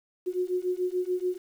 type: beating tone pair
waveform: sine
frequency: 360 / 366.9 Hz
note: F#4 / F#4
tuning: -47 / -15 cents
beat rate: 6.9 Hz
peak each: -29 dBFS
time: 0.26-1.38 s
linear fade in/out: 20 ms
effects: 9-bit